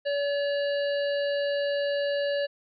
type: harmonic tone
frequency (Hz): 570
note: C#5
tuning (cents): +48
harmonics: 1 / 3 / 5 / 7 / 8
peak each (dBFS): -25 / -35 / -39 / -42 / -43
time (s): 0.05-2.47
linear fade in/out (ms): 20
effects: none